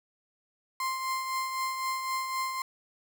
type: tone with tremolo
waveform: 35% pulse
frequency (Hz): 1048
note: C6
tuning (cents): +2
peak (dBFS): -26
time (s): 0.8-2.62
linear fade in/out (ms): 2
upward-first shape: triangle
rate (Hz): 3.9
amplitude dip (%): 50
effects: none